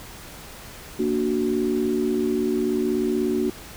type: chord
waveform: sine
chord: Bb augmented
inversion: none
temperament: equal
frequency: 233.1 / 293.7 / 370 Hz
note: Bb3 / D4 / F#4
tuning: 0 / 0 / 0 cents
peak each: -25 / -26 / -23 dBFS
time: 0.99-3.5 s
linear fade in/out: 5 ms
effects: pink hiss -41 dBFS RMS until 3.76 s